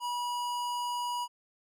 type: tone with hard clipping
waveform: sine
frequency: 970 Hz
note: B5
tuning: 31 cents flat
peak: -33 dBFS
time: 0-1.28 s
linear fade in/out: 50 ms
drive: 18 dB
effects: none